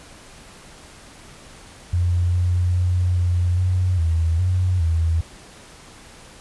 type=tone with pitch steps; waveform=sine; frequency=88 / 89.1 / 90 / 88.5 / 91.5 / 82 / 91.4 / 82 Hz; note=F2 / F2 / F#2 / F2 / F#2 / E2 / F#2 / E2; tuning=+14 / +35 / -47 / +23 / -19 / -9 / -21 / -9 cents; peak=-16 dBFS; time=1.93-5.21 s; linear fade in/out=5 ms; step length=410 ms; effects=pink hiss -44 dBFS RMS until 6.4 s + resampled to 24000 Hz